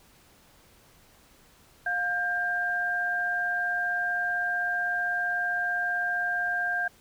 sine tone pair together, 709.6 / 1594 Hz, F5 / G6, +27 / +28 cents, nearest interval octave + major second, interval 1401 cents, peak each -32 / -26 dBFS, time 1.86-6.88 s, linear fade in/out 5 ms, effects pink hiss -58 dBFS RMS until 7 s

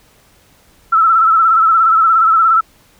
sine tone with vibrato, 1321 Hz, E6, 3 cents sharp, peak -7 dBFS, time 0.92-2.61 s, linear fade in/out 10 ms, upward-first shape sine, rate 17 Hz, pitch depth 57 cents each way, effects pink hiss -50 dBFS RMS until 2.99 s

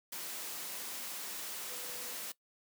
sine tone in noise, 493.9 Hz, B4, in tune, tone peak -53 dBFS, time 1.7-2.13 s, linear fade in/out 5 ms, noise white, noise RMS -42 dBFS, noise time 0.12-2.32 s, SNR -14 dB, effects noise-tail reverb RT60 0.1 s tail -19 dB re dry + high-pass 200 Hz 12 dB/octave

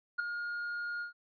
triangle tone with ADSR envelope, 1424 Hz, F6, 33 cents sharp, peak -23 dBFS, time 0.18-1.13 s, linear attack 18 ms, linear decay 4 ms, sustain -10 dB, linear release 120 ms, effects tanh soft clip ceiling -22 dBFS + resampled to 11025 Hz

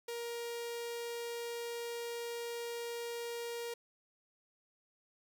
sawtooth tone with notch filter, 470.7 Hz, A#4, 17 cents sharp, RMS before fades -41 dBFS, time 0.08-3.74 s, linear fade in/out 5 ms, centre 1200 Hz, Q 1.4, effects none

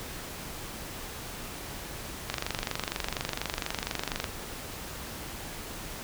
click train, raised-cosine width 0.2 ms, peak -12 dBFS, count 48, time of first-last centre 2.3-4.242 s, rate 24.2 Hz, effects pink hiss -40 dBFS RMS until 6.03 s

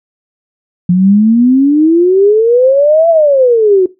sine exponential two-way sweep, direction up then down, 174.61 to 677 to 360.3 Hz, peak -4 dBFS, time 0.89-3.86 s, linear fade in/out 5 ms, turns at 3.09 s, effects noise-tail reverb RT60 0.2 s tail -17 dB re dry

